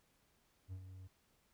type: tone with ADSR envelope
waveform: triangle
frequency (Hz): 93.5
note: F#2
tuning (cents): +19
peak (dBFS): -40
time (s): 0.68-1.08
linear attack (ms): 44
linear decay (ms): 76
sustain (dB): -8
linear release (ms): 15
effects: pink hiss -75 dBFS RMS until 1.53 s